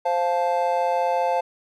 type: chord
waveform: triangle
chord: F major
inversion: second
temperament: just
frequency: 523.8 / 698.5 / 873.1 Hz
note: C5 / F5 / A5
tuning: +2 / 0 / -14 cents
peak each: -22 dBFS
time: 0.05-1.41 s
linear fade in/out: 10 ms
effects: none